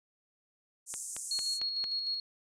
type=band-pass noise; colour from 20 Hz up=pink; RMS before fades=-41 dBFS; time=0.86-1.6 s; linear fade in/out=50 ms; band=6600 to 9700 Hz; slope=48 dB/octave
type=click train; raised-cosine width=0.2 ms; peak=-24 dBFS; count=5; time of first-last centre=0.94-1.841 s; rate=4.44 Hz
type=tone with tremolo; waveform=sine; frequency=4310 Hz; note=C#8; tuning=49 cents flat; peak=-30 dBFS; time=1.31-2.2 s; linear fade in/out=2 ms; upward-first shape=square; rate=6.6 Hz; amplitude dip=35%
effects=none